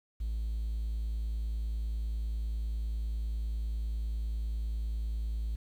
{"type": "tone", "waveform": "triangle", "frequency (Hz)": 55, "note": "A1", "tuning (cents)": 0, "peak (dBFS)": -28, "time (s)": [0.2, 5.56], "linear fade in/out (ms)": 10, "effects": ["tanh soft clip ceiling -26 dBFS", "10-bit"]}